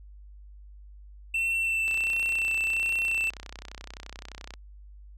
triangle tone with vibrato, 2684 Hz, E7, 31 cents sharp, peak -23 dBFS, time 1.34-3.3 s, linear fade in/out 5 ms, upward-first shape sine, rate 1.4 Hz, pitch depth 13 cents each way
click train, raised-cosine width 0.2 ms, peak -23 dBFS, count 85, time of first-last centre 1.88-4.538 s, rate 31.6 Hz
effects added 50 Hz sine -45 dBFS peak until 5.17 s

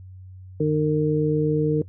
harmonic tone, 152.4 Hz, D#3, 36 cents flat, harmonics 1 / 2 / 3, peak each -22 / -24 / -21 dBFS, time 0.6-1.82 s, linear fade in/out 5 ms, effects noise-tail reverb RT60 0.1 s tail -19 dB re dry + added 93 Hz sine -39 dBFS peak until 1.88 s

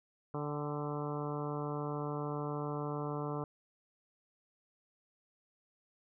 harmonic tone with a mistuned harmonic, 146.83 Hz, D3, in tune, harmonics 1 / 2 / 3 / 4 / 5 / 6 / 7 / 8 / 9, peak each -39 / -42 / -41 / -46 / -47 / -49 / -46 / -48 / -50 dBFS, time 0.34-3.44 s, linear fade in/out 2 ms, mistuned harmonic 5, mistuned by +38 cents, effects none

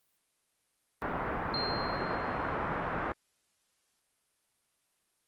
white low-pass noise, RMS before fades -34 dBFS, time 1.02-3.12 s, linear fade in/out 0 ms, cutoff 1500 Hz, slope 24 dB/octave
sine tone with exponential decay, 4186 Hz, C8, in tune, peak -30 dBFS, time 1.54-2.56 s, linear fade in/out 1 ms, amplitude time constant 220 ms
effects white hiss -75 dBFS RMS until 5.27 s + Opus 32 kbps

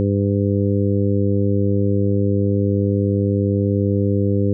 harmonic tone, 100.3 Hz, G2, 40 cents sharp, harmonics 1 / 2 / 3 / 4 / 5, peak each -18 / -21 / -23 / -24 / -25 dBFS, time 0-4.53 s, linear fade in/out 0 ms, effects none

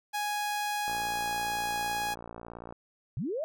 sawtooth tone, 830.6 Hz, G#5, in tune, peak -26 dBFS, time 0.13-2.15 s, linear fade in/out 20 ms
click train, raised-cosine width 1 ms, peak -28 dBFS, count 108, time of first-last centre 0.88-2.725 s, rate 58 Hz
sine linear sweep, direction up, 98.2 to 659.3 Hz, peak -30 dBFS, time 3.17-3.44 s, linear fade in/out 0 ms
effects none

